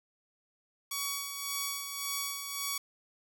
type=tone with tremolo; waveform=5% pulse; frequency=1127 Hz; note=C#6; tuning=28 cents sharp; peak=-20 dBFS; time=0.91-2.78 s; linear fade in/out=5 ms; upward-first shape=sine; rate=1.8 Hz; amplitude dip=50%; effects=none